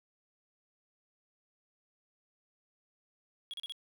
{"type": "tone bursts", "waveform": "triangle", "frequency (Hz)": 3322, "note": "G#7", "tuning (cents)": 0, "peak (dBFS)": -37, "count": 4, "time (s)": [3.51, 3.722], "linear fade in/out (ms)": 0, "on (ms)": 26, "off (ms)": 36, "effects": []}